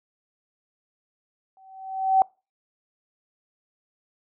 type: tone with exponential growth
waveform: sine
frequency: 765 Hz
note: G5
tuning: 42 cents flat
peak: -12 dBFS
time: 1.57-2.22 s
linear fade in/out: 1 ms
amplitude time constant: 140 ms
effects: noise-tail reverb RT60 0.3 s tail -26 dB re dry